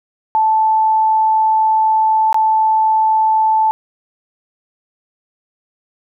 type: tone with dropouts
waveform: sine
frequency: 876 Hz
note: A5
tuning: 8 cents flat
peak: -10 dBFS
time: 0.35-3.71 s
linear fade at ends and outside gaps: 0 ms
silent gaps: 2.328-2.344 s
effects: none